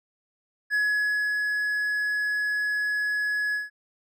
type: tone with ADSR envelope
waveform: triangle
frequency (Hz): 1688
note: G#6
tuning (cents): +28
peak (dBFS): -19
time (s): 0.7-3.7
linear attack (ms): 41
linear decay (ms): 590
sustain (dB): -3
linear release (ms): 160
effects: none